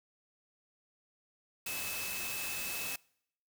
sine tone in noise, 2600 Hz, E7, 24 cents flat, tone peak -41 dBFS, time 1.66-2.96 s, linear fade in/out 5 ms, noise white, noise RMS -39 dBFS, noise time 1.66-2.96 s, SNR -5 dB, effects noise-tail reverb RT60 0.7 s tail -25 dB re dry

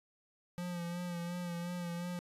square tone with vibrato, 174.4 Hz, F3, 2 cents flat, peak -38 dBFS, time 0.58-2.19 s, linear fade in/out 0 ms, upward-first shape sine, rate 2.8 Hz, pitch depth 35 cents each way, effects resampled to 32000 Hz

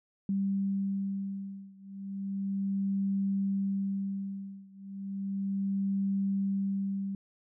sine beating tone pair, 196 / 196.34 Hz, G3 / G3, 0 / +3 cents, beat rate 0.34 Hz, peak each -32 / -33 dBFS, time 0.29-7.15 s, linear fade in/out 2 ms, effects none

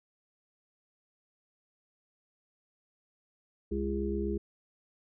harmonic tone, 68 Hz, C#2, 33 cents flat, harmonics 1 / 3 / 5 / 6, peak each -35 / -35 / -35 / -35 dBFS, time 3.71-4.38 s, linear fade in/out 10 ms, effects none

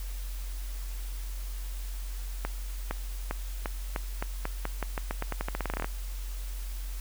accelerating click train, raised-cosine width 0.5 ms, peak -16 dBFS, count 24, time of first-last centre 2.45-5.845 s, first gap 460 ms, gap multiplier 0.87, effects added 45 Hz sine -33 dBFS peak until 7 s + white hiss -48 dBFS RMS until 7 s

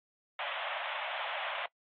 pink band-pass noise, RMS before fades -37 dBFS, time 0.39-1.66 s, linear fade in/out 2 ms, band 570 to 3500 Hz, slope 96 dB/octave, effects noise-tail reverb RT60 0.1 s tail -24 dB re dry + AAC 48 kbps

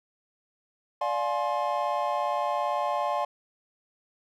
triangle chord, D half-diminished seventh, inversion none, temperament just, 587.3 / 704.8 / 845.8 / 1057.2 Hz, D5 / F5 / Ab5 / C6, 0 / +16 / +31 / +18 cents, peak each -29 dBFS, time 1.01-3.25 s, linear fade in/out 5 ms, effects none

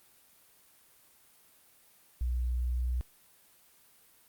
sine tone with pitch glide, 61.2 to 61.7 Hz, B1 to B1, -15 to -1 cents, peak -28 dBFS, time 2.21-3.01 s, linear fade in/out 0 ms, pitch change +14 cents, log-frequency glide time 2.7-2.79 s, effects white hiss -62 dBFS RMS until 4.28 s + Opus 32 kbps

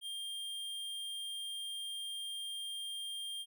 square tone, 3200 Hz, G7, 35 cents sharp, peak -40 dBFS, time 0.01-3.46 s, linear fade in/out 50 ms, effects none

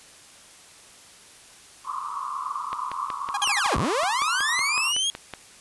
white band-pass noise, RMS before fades -31 dBFS, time 1.84-4.93 s, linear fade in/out 50 ms, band 1000 to 1200 Hz, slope 96 dB/octave
click train, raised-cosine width 0.3 ms, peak -17 dBFS, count 15, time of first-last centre 2.73-5.337 s, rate 5.37 Hz
sawtooth tone bursts, 818 Hz, G#5, 26 cents flat, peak -21 dBFS, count 6, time 3.34-3.746 s, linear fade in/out 5 ms, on 31 ms, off 44 ms
sawtooth linear two-way sweep, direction down then up, 3322 to 37.14 to 3322 Hz, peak -19 dBFS, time 3.42-5.1 s, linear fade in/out 0 ms, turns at 3.77 s
effects white hiss -49 dBFS RMS until 5.6 s + resampled to 24000 Hz

